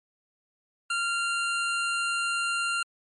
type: tone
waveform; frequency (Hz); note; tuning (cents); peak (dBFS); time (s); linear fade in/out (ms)
25% pulse; 1388; F6; -11; -22; 0.9-2.83; 5
effects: MP3 48 kbps